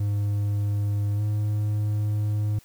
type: tone with pitch glide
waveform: triangle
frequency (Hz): 102.5 to 105.14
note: G#2 to G#2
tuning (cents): -22 to +22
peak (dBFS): -20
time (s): 0-2.59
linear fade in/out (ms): 5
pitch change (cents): +44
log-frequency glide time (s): 1.16-1.21
effects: white hiss -56 dBFS RMS until 2.64 s